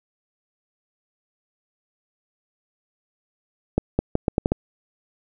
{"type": "accelerating click train", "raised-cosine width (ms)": 2, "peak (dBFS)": -5, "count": 7, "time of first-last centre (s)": [3.78, 4.52], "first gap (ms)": 210, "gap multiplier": 0.78, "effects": []}